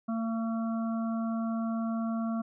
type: harmonic tone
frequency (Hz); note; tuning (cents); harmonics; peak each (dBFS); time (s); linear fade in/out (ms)
226.3; A3; +49; 1 / 3 / 5 / 6; -29 / -39 / -43 / -45; 0.08-2.42; 10
effects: none